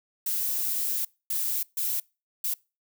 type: noise bursts at uneven times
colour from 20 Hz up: violet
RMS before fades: -28 dBFS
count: 4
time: 0.26-1.05 / 1.3-1.63 / 1.77-2 / 2.44-2.54 s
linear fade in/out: 5 ms
effects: noise-tail reverb RT60 0.3 s tail -25 dB re dry